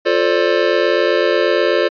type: chord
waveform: square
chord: D minor seventh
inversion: first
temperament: just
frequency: 352.4 / 440.5 / 528.6 / 587.3 Hz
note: F4 / A4 / C5 / D5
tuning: +16 / +2 / +18 / 0 cents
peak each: -19 dBFS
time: 0.05-1.89 s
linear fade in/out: 20 ms
effects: resampled to 11025 Hz